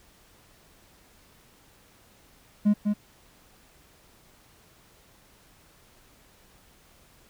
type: tone with echo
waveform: triangle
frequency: 207.7 Hz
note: G#3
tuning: in tune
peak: -14 dBFS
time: 2.65-2.74 s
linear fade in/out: 20 ms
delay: 200 ms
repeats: 1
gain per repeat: -5 dB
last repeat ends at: 2.94 s
effects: tanh soft clip ceiling -11 dBFS + pink hiss -58 dBFS RMS until 7.29 s